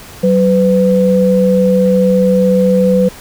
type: tone pair together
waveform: sine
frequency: 188.04 / 502 Hz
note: F#3 / B4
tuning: +28 / +28 cents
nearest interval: octave + perfect fourth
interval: 1700 cents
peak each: -10 dBFS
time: 0.23-3.09 s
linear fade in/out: 10 ms
effects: pink hiss -34 dBFS RMS until 3.2 s